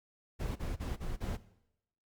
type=noise bursts; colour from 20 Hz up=brown; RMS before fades=-36 dBFS; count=5; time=0.39-1.372 s; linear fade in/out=20 ms; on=170 ms; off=33 ms; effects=noise-tail reverb RT60 0.8 s tail -17 dB re dry + Opus 48 kbps